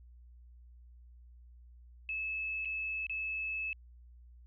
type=tone with dropouts; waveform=sine; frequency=2603 Hz; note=E7; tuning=22 cents flat; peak=-34 dBFS; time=2.09-3.73 s; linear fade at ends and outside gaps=1 ms; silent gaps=2.649-2.655 / 3.067-3.096 s; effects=added 60 Hz sine -53 dBFS peak until 4.46 s